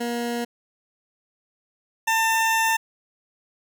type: tone pair in turn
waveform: 20% pulse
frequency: 237.6 / 897.1 Hz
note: A#3 / A5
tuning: +33 / +33 cents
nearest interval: octave + major seventh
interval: 2300 cents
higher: second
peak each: -20 / -14 dBFS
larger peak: second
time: 0-0.45 / 2.07-2.77 s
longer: second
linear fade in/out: 10 ms
effects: none